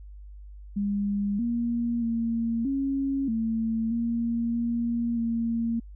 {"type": "tone with pitch steps", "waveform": "sine", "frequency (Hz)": [202.5, 235.8, 230, 273.4, 225, 232.9, 234.7, 230.4], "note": ["G#3", "A#3", "A#3", "C#4", "A3", "A#3", "A#3", "A#3"], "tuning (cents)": [-43, 20, -23, -24, 39, -1, 12, -20], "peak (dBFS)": -24, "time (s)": [0.76, 5.8], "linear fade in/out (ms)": 10, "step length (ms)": 630, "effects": ["added 50 Hz sine -41 dBFS peak until 5.95 s"]}